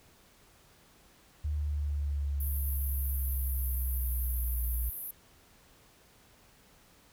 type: linear sweep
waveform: sine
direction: down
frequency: 75 to 58.27 Hz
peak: -29 dBFS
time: 1.44-4.9 s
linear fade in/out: 10 ms
type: band-pass noise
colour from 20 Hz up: pink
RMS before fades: -40 dBFS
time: 2.4-5.11 s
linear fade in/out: 5 ms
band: 11000 to 15000 Hz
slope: 96 dB/octave
effects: pink hiss -61 dBFS RMS until 7.12 s

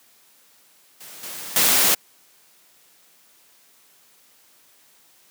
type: noise with level steps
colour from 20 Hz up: white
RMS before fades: -41 / -34 / -17 dBFS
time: 1-1.95 s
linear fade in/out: 10 ms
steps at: 1.23 / 1.56 s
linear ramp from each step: 2 ms
effects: white hiss -56 dBFS RMS until 5.3 s + high-pass 150 Hz 12 dB/octave

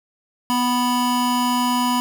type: tone pair together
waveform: square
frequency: 246.8 / 987 Hz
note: B3 / B5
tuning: -1 / -1 cents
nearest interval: 2 octaves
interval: 2400 cents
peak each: -21 dBFS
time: 0.5-2 s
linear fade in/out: 0 ms
effects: none

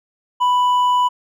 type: tone with hard clipping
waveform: sine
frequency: 990 Hz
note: B5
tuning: 4 cents sharp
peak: -14 dBFS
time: 0.4-1.09 s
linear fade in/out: 20 ms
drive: 4 dB
effects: none

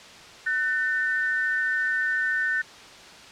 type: tone pair together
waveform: sine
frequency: 1506 / 1803.5 Hz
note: F#6 / A6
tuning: +30 / +42 cents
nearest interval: minor third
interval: 312 cents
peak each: -25 dBFS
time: 0.46-2.62 s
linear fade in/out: 10 ms
effects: white hiss -45 dBFS RMS until 3.31 s + low-pass 5000 Hz 12 dB/octave

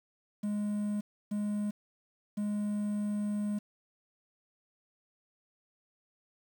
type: tone bursts at uneven times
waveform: triangle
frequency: 207.7 Hz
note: G#3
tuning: in tune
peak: -28 dBFS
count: 3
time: 0.43-1.01 / 1.31-1.71 / 2.37-3.59 s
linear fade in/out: 10 ms
effects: 9-bit

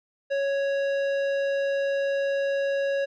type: tone with tanh clipping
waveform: triangle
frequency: 554.4 Hz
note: C#5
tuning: in tune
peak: -25 dBFS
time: 0.3-3.06 s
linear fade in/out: 20 ms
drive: 17 dB
effects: none

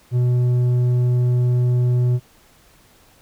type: tone with low-pass filter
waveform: square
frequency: 123.47 Hz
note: B2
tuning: in tune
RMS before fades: -17 dBFS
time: 0.11-2.2 s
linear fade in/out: 50 ms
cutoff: 290 Hz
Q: 0.58
effects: pink hiss -53 dBFS RMS until 3.21 s

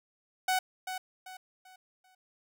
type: tone with echo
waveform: sawtooth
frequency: 746 Hz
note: F#5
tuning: 14 cents sharp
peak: -22 dBFS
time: 0.48-0.59 s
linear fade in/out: 5 ms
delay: 390 ms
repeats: 4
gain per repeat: -9 dB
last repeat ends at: 2.15 s
effects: none

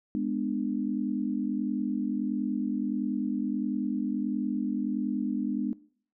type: chord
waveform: sine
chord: G# diminished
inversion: none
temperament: just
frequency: 207.7 / 249.2 / 299 Hz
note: G#3 / B3 / D4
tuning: 0 / +16 / +31 cents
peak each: -31 dBFS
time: 0.15-5.73 s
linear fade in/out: 0 ms
effects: noise-tail reverb RT60 0.5 s tail -20 dB re dry

